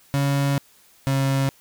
35% pulse tone pair in turn, 140 / 135.94 Hz, C#3 / C#3, +18 / -33 cents, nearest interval minor second, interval 51 cents, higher first, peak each -17 dBFS, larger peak neither, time 0.14-0.58 / 1.07-1.49 s, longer first, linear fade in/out 0 ms, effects white hiss -55 dBFS RMS until 1.6 s

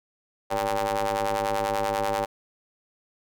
sawtooth ring-modulated tone, 103.83 Hz, G#2, in tune, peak -17 dBFS, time 0.5-2.26 s, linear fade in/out 20 ms, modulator 680 Hz, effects none

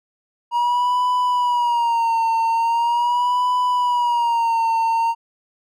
triangle tone with vibrato, 950 Hz, A#5, 33 cents sharp, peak -14 dBFS, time 0.51-5.15 s, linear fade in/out 50 ms, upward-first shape sine, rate 0.41 Hz, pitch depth 78 cents each way, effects none

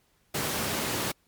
pink high-pass noise, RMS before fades -30 dBFS, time 0.34-1.12 s, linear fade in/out 10 ms, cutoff 120 Hz, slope 12 dB/octave, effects pink hiss -68 dBFS RMS until 1.27 s + MP3 96 kbps

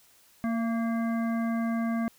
harmonic tone with a mistuned harmonic, 230.1 Hz, A#3, 22 cents flat, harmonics 1 / 3 / 5 / 7 / 9, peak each -26 / -36 / -40 / -43 / -45 dBFS, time 0.44-2.08 s, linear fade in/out 0 ms, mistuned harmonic 3, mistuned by -30 cents, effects white hiss -60 dBFS RMS until 2.18 s

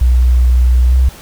sine tone with pitch glide, 61.8 to 64.31 Hz, B1 to C2, +2 to -29 cents, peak -6 dBFS, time 0.01-1.09 s, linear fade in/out 5 ms, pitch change +69 cents, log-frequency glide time 0.88-0.96 s, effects pink hiss -36 dBFS RMS until 1.21 s

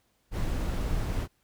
brown noise, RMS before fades -29 dBFS, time 0.31-1.28 s, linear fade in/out 50 ms, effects pink hiss -71 dBFS RMS until 1.43 s

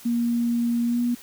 sine tone with pitch glide, 236.2 to 241 Hz, A#3 to B3, +23 to -42 cents, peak -20 dBFS, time 0.05-1.15 s, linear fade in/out 10 ms, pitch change +35 cents, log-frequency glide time 0.85-1.01 s, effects white hiss -46 dBFS RMS until 1.22 s

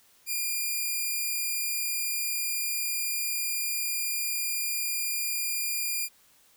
5% pulse tone, 2406 Hz, D7, 41 cents sharp, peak -18 dBFS, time 0.26-6.09 s, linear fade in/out 50 ms, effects white hiss -61 dBFS RMS until 6.56 s

